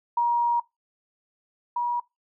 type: tone pair in turn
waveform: sine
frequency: 949 / 961.1 Hz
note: A#5 / B5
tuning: +31 / -47 cents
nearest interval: unison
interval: 22 cents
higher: second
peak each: -19 / -23 dBFS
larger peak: first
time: 0.17-0.6 / 1.76-2 s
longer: first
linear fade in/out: 5 ms
effects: noise-tail reverb RT60 0.2 s tail -22 dB re dry